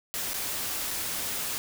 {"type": "noise with dropouts", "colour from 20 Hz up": "white", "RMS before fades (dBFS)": -32, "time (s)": [0.14, 1.58], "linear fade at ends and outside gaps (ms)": 0, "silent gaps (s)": [[0.334, 0.341], [0.907, 0.91]], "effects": []}